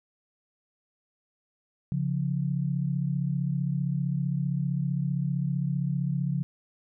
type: tone pair together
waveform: sine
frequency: 139.23 / 174.61 Hz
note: C#3 / F3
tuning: +8 / 0 cents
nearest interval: major third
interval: 392 cents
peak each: -27 / -29 dBFS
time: 1.92-6.43 s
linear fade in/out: 0 ms
effects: none